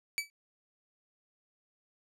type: tone with exponential decay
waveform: sawtooth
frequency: 2298 Hz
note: D7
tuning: 38 cents flat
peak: -23 dBFS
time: 0.18-0.3 s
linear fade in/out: 0 ms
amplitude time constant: 25 ms
effects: low-pass 12000 Hz 12 dB/octave